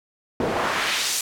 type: noise with band-pass filter sweep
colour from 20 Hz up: pink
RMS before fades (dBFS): -24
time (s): 0.4-1.21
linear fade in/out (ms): 2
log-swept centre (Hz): 380 to 8400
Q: 0.95
effects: none